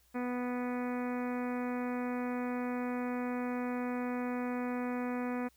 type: harmonic tone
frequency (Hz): 246.9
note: B3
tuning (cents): 0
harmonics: 1 / 2 / 3 / 4 / 5 / 6 / 7 / 8 / 9 / 10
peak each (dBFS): -34 / -40 / -44 / -46 / -48 / -50 / -51 / -52 / -53 / -54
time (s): 0.14-5.49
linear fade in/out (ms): 20
effects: added 60 Hz sine -69 dBFS peak until 5.56 s + white hiss -69 dBFS RMS until 5.56 s

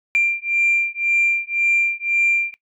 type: beating tone pair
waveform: sine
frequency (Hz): 2374 / 2375.9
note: D7 / D7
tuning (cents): +18 / +19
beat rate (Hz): 1.9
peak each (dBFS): -18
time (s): 0.15-2.54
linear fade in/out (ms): 0
effects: noise-tail reverb RT60 0.1 s tail -18 dB re dry + tanh soft clip ceiling -9 dBFS

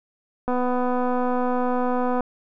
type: click train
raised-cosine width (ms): 1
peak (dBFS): -12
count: 431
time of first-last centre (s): 0.48-2.207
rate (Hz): 249
effects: none

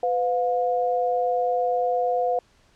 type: tone pair together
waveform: sine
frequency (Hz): 503 / 711.8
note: B4 / F5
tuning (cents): +32 / +33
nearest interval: tritone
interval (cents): 601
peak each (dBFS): -23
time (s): 0.03-2.39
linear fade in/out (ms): 2
effects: pink hiss -60 dBFS RMS until 2.75 s + low-pass 7000 Hz 12 dB/octave

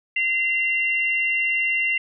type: tone pair together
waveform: sine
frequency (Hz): 2064 / 2758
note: C7 / F7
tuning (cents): -24 / -22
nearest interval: perfect fourth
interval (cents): 502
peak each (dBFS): -22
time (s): 0.16-1.98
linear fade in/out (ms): 5
effects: none

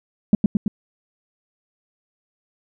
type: tone with echo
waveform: sine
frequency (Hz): 206.8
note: G#3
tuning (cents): -7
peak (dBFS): -7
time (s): 0.33-0.35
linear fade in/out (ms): 2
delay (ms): 110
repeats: 3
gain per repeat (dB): -3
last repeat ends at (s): 0.68
effects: tanh soft clip ceiling -7 dBFS

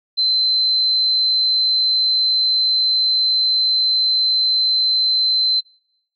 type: tone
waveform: sine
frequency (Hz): 4077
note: C8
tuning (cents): -46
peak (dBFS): -14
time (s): 0.17-5.61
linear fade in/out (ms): 20
effects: noise-tail reverb RT60 0.8 s tail -26 dB re dry

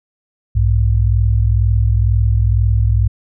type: tone pair together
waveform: sine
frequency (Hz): 61.74 / 103.83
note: B1 / G#2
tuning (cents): 0 / 0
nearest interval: major sixth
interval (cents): 900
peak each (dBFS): -13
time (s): 0.55-3.08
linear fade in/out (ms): 10
effects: none

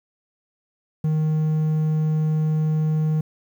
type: tone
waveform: triangle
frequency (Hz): 155.56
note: D#3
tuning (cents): 0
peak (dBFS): -16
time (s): 1.04-3.21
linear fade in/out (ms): 5
effects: 9-bit

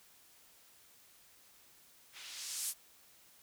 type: noise with low-pass filter sweep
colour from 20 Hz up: violet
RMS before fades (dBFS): -42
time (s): 2.12-2.74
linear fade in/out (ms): 50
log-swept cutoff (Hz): 2300 to 11000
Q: 1.1
effects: white hiss -63 dBFS RMS until 3.42 s

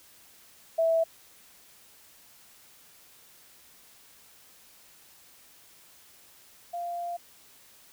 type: tone pair in turn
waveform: sine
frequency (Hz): 656 / 695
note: E5 / F5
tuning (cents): -9 / -9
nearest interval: minor second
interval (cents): 100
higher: second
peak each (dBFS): -21 / -31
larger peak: first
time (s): 0.78-1.04 / 6.73-7.17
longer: second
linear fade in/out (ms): 10
effects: white hiss -56 dBFS RMS until 7.92 s

